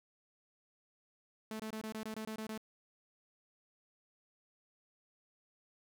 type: tone bursts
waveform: sawtooth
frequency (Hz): 218.4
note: A3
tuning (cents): -13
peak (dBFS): -36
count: 10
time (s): 1.51-2.577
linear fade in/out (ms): 2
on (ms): 86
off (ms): 23
effects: none